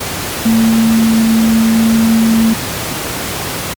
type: tone in noise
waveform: sine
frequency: 225.1 Hz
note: A3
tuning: 40 cents sharp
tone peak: -7 dBFS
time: 0.45-2.54 s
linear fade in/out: 10 ms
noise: pink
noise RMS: -19 dBFS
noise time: 0-3.74 s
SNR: +9 dB
effects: high-pass 80 Hz 12 dB/octave + MP3 96 kbps